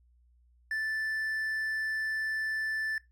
triangle tone, 1759 Hz, A6, 1 cent flat, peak -28 dBFS, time 0.71-2.98 s, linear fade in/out 2 ms, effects noise-tail reverb RT60 0.2 s tail -20 dB re dry + added 60 Hz sine -61 dBFS peak until 3.11 s

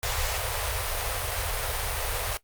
pink band-stop noise, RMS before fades -29 dBFS, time 0.03-2.37 s, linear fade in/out 0 ms, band 110 to 440 Hz, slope 48 dB/octave, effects noise-tail reverb RT60 0.1 s tail -18 dB re dry + Opus 48 kbps

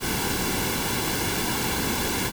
pink noise with comb filter, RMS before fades -26 dBFS, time 0-2.32 s, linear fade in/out 50 ms, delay 1.6 ms, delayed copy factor -0.6, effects none

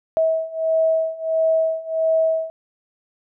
sine beating tone pair, 644 / 645.5 Hz, E5 / E5, -41 / -37 cents, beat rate 1.5 Hz, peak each -21 / -19 dBFS, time 0.17-2.5 s, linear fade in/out 0 ms, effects none

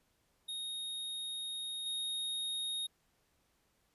square tone with level steps, 3729 Hz, A#7, in tune, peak -39 / -36 dBFS, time 0.48-2.87 s, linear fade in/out 10 ms, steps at 1.86 s, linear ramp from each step 2 ms, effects pink hiss -75 dBFS RMS until 3.94 s + resampled to 32000 Hz

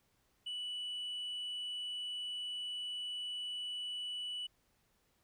sine tone, 2960 Hz, F#7, in tune, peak -36 dBFS, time 0.46-4.47 s, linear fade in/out 10 ms, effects tanh soft clip ceiling -37 dBFS + pink hiss -75 dBFS RMS until 5.23 s

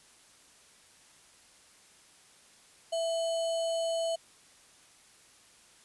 sine tone with sample-and-hold, 663 Hz, E5, 10 cents sharp, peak -28 dBFS, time 2.92-4.16 s, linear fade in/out 10 ms, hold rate 3675 Hz, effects white hiss -59 dBFS RMS until 5.84 s + resampled to 24000 Hz

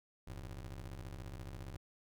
30% pulse ring-modulated tone, 66.6 Hz, C2, 31 cents sharp, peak -39 dBFS, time 0.27-1.77 s, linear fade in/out 5 ms, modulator 26 Hz, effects none

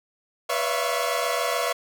sawtooth tone cluster, 492.9 / 570 / 659 / 686 / 1094 Hz, B4 / C#5 / E5 / F5 / C#6, -3 / +48 / -1 / -31 / -23 cents, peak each -26 dBFS, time 0.49-1.73 s, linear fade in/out 10 ms, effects none

